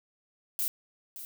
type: noise with echo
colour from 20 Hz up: violet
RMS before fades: -30 dBFS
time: 0.59-0.68 s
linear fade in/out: 0 ms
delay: 570 ms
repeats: 1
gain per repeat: -12 dB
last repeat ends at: 1.25 s
effects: none